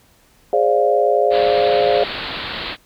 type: chord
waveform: sine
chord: D half-diminished seventh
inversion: second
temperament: equal with one note detuned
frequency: 415.3 / 527.8 / 587.3 / 698.5 Hz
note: Ab4 / C5 / D5 / F5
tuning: 0 / +15 / 0 / 0 cents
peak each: -18 dBFS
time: 0.53-2.04 s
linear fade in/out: 2 ms
type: low-pass noise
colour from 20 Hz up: white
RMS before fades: -27 dBFS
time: 1.3-2.77 s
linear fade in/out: 50 ms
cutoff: 4400 Hz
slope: 96 dB/octave
effects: pink hiss -54 dBFS RMS until 2.85 s